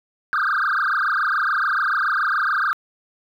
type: tone with frequency modulation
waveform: sine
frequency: 1396.9 Hz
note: F6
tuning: in tune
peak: -16 dBFS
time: 0.33-2.73 s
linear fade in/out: 0 ms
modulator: 27 Hz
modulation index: 8
effects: tanh soft clip ceiling -15 dBFS + 9-bit